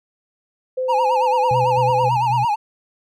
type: tone with pitch glide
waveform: sine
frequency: 514 to 508.1 Hz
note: C5 to B4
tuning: -31 to +49 cents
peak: -19 dBFS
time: 0.77-2.09 s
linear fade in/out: 10 ms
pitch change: -20 cents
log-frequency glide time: 1.17-1.27 s
type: tone with vibrato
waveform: triangle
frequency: 885 Hz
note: A5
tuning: 10 cents sharp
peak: -14 dBFS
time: 0.88-2.56 s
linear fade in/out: 20 ms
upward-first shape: sine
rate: 9 Hz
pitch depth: 140 cents each way
type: tone with tremolo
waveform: sine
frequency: 125.3 Hz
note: B2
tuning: 25 cents sharp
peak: -21 dBFS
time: 1.51-2.45 s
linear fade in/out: 2 ms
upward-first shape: square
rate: 3.8 Hz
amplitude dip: 40%
effects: none